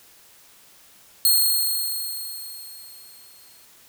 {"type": "tone with exponential decay", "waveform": "5% pulse", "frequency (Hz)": 4269, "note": "C8", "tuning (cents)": 34, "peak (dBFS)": -7, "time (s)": [1.25, 3.65], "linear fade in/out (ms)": 1, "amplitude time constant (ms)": 520, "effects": ["white hiss -52 dBFS RMS until 3.88 s"]}